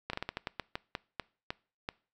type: slowing click train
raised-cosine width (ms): 0.3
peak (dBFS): -18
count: 13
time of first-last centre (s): 0.1-1.889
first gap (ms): 33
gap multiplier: 1.25
effects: noise-tail reverb RT60 0.4 s tail -23 dB re dry